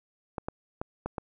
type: clicks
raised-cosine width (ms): 1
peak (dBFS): -18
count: 5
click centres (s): 0.382 / 0.485 / 0.815 / 1.06 / 1.182
effects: none